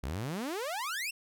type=exponential sweep; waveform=sawtooth; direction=up; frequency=58.9 to 2794 Hz; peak=-30 dBFS; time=0.03-1.11 s; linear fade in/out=10 ms; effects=none